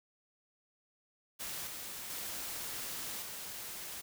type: noise with level steps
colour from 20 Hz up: white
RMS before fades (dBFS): -41 / -44 / -41 / -44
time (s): 1.39-4.02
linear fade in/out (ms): 20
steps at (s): 1.67 / 2.1 / 3.22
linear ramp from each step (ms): 2
effects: none